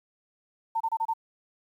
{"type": "tone bursts", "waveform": "sine", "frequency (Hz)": 902, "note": "A5", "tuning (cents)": 43, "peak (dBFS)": -24, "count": 5, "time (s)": [0.75, 1.137], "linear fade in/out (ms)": 10, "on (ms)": 55, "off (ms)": 28, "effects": ["10-bit"]}